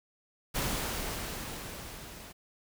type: noise with level ramp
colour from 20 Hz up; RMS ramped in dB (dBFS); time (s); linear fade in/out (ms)
pink; -31 to -48; 0.54-2.33; 20
effects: none